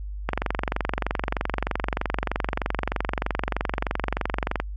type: click train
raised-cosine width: 0.5 ms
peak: -8 dBFS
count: 101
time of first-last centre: 0.29-4.6 s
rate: 23.2 Hz
effects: added 50 Hz sine -30 dBFS peak until 4.76 s + MP3 64 kbps